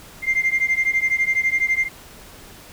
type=beating tone pair; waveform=sine; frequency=2093 / 2105 Hz; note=C7 / C7; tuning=0 / +10 cents; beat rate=12 Hz; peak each=-19 dBFS; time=0.22-1.89 s; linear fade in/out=50 ms; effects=tanh soft clip ceiling -12 dBFS + pink hiss -43 dBFS RMS until 2.72 s